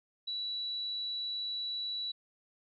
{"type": "tone", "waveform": "sine", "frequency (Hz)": 3934, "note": "B7", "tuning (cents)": -7, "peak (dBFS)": -34, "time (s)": [0.27, 2.12], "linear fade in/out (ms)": 10, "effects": []}